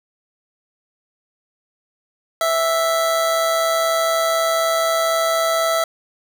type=tone with amplitude modulation; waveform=25% pulse; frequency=659.3 Hz; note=E5; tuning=in tune; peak=-11 dBFS; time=2.41-5.84 s; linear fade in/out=2 ms; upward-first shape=sine; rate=144 Hz; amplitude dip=35%; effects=none